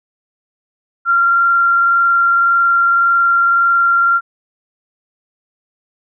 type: tone with frequency modulation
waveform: sine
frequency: 1380 Hz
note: F6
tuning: 21 cents flat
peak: -9 dBFS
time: 1.05-4.21 s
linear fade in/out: 50 ms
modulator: 21.8 Hz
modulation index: 0.44
effects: none